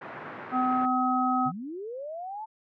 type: band-pass noise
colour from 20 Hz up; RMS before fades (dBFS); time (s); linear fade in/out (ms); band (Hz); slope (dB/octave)
white; -41; 0.01-0.86; 10; 120 to 1700; 24
type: harmonic tone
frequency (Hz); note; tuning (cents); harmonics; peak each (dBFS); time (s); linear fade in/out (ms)
254.5; C4; -48; 1 / 3 / 5; -27 / -27 / -27; 0.51-1.52; 50
type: linear sweep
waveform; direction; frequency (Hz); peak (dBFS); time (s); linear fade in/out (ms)
sine; up; 120 to 895; -34; 1.45-2.46; 20
effects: none